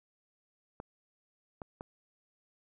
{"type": "clicks", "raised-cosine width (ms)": 1, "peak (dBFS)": -27, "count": 3, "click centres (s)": [0.801, 1.618, 1.809], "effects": []}